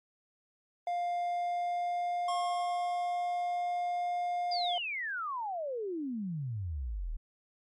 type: tone with pitch glide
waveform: triangle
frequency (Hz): 702 to 707.3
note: F5 to F5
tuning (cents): +9 to +22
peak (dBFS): -28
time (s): 0.87-4.78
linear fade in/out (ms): 2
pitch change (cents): +13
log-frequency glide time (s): 1.12-2.91
type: tone with exponential decay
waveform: square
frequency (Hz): 1082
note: C#6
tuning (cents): -42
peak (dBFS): -34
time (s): 2.28-4.45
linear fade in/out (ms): 5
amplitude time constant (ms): 470
type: exponential sweep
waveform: sine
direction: down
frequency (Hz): 4978 to 34.65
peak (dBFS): -33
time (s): 4.51-7.17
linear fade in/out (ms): 10
effects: MP3 48 kbps